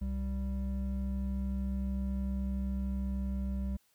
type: tone pair together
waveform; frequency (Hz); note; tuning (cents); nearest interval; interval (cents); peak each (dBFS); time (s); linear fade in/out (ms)
triangle; 65.31 / 195.7; C2 / G3; -3 / -3; octave + perfect fifth; 1900; -31 / -34; 0.01-3.77; 10
effects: white hiss -71 dBFS RMS until 3.94 s